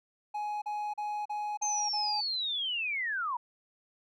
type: tone bursts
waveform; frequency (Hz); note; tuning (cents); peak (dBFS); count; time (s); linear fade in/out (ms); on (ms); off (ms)
triangle; 837; G#5; +13; -30; 6; 0.34-2.21; 10; 280; 38
type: linear sweep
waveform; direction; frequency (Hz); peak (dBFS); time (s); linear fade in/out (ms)
sine; down; 6360 to 920; -30; 1.62-3.37; 5
effects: none